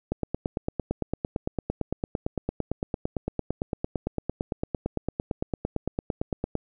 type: click train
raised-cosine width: 2 ms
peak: -13 dBFS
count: 58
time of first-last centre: 0.12-6.553 s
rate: 8.86 Hz
effects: none